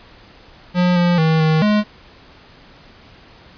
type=tone with pitch steps; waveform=square; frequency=178.7 / 175.3 / 159.6 / 157.6 / 210.2 Hz; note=F3 / F3 / D#3 / D#3 / G#3; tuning=+40 / +7 / +44 / +23 / +21 cents; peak=-13 dBFS; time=0.74-1.84 s; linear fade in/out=50 ms; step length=220 ms; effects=pink hiss -45 dBFS RMS until 3.57 s + resampled to 11025 Hz